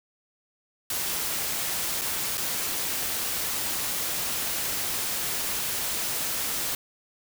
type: noise with dropouts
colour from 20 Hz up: white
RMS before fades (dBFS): -29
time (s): 0.9-6.75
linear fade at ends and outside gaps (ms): 2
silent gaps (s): 2.013-2.017 / 2.373-2.378
effects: none